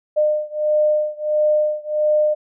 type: beating tone pair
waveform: sine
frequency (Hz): 605 / 606.5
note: D#5 / D#5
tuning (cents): -49 / -44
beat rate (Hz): 1.5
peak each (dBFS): -18 / -19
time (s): 0.16-2.35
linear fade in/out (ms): 20
effects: none